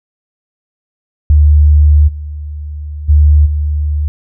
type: tone with level steps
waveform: sine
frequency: 74.5 Hz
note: D2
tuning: 25 cents sharp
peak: -3 / -20 / -3 / -11 dBFS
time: 1.3-4.08 s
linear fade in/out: 0 ms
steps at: 2.07 / 3.08 / 3.45 s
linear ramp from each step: 20 ms
effects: none